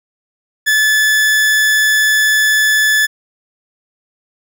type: tone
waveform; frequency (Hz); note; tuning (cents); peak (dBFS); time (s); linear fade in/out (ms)
40% pulse; 1732; A6; -28; -9; 0.66-3.07; 20
effects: none